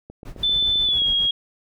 click train, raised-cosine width 2 ms, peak -25 dBFS, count 8, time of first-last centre 0.1-1.02 s, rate 7.61 Hz
brown noise with tremolo, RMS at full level -34 dBFS, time 0.25-1.27 s, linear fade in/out 5 ms, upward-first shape sine, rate 7.4 Hz, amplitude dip 85%
sine tone with pitch glide, 3520 to 3284 Hz, A7 to G#7, 0 to -20 cents, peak -17 dBFS, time 0.43-1.31 s, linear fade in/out 5 ms, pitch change -120 cents, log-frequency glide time 0.84-1.04 s
effects none

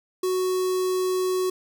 square tone with notch filter, 370 Hz, F#4, in tune, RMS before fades -24 dBFS, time 0.23-1.5 s, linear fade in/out 5 ms, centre 2100 Hz, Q 0.76, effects none

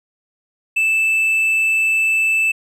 triangle tone, 2637 Hz, E7, in tune, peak -12 dBFS, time 0.76-2.52 s, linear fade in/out 10 ms, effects resampled to 32000 Hz

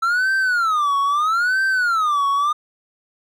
triangle tone with vibrato, 1318.5 Hz, E6, in tune, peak -14 dBFS, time 0.02-2.53 s, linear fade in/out 10 ms, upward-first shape sine, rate 0.77 Hz, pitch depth 290 cents each way, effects none

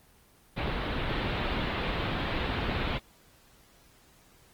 pink low-pass noise, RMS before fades -31 dBFS, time 0.56-2.99 s, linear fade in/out 20 ms, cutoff 3900 Hz, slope 48 dB/octave, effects pink hiss -60 dBFS RMS until 4.53 s + Opus 24 kbps

